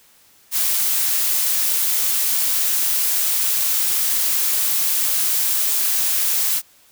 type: noise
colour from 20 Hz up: blue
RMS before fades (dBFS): -19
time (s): 0.51-6.62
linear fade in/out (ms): 50
effects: white hiss -53 dBFS RMS until 6.91 s